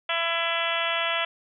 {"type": "harmonic tone", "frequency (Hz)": 334.5, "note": "E4", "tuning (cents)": 25, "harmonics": [2, 3, 4, 5, 6, 7, 8, 9, 10], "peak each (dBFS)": [-31, -34, -31, -34, -32, -34, -32, -33, -32], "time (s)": [0.09, 1.25], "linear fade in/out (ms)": 5, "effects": []}